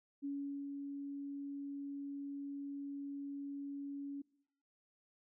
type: tone with ADSR envelope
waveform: sine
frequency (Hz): 281.2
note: C#4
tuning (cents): +25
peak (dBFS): -37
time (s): 0.22-4.22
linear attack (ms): 29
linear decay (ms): 420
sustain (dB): -4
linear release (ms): 8
effects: noise-tail reverb RT60 0.7 s tail -23 dB re dry